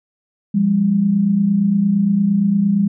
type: tone pair together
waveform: sine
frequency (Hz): 173.3 / 202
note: F3 / G#3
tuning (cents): -13 / -48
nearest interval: minor third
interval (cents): 265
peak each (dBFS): -20 / -13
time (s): 0.54-2.88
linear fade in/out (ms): 10
effects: none